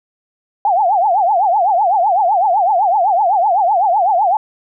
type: tone with vibrato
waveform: sine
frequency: 770 Hz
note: G5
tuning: 31 cents flat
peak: -10 dBFS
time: 0.65-4.37 s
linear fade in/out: 2 ms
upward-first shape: triangle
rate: 7.9 Hz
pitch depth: 260 cents each way
effects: none